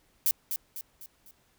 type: noise with echo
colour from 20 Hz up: violet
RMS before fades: -24 dBFS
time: 0.26-0.31 s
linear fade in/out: 0 ms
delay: 250 ms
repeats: 4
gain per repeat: -7 dB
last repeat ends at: 1.31 s
effects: pink hiss -67 dBFS RMS until 1.58 s